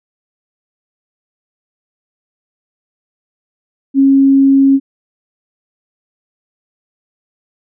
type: tone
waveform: sine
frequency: 272.6 Hz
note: C#4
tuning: 29 cents flat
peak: -5 dBFS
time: 3.94-4.8 s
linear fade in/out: 50 ms
effects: none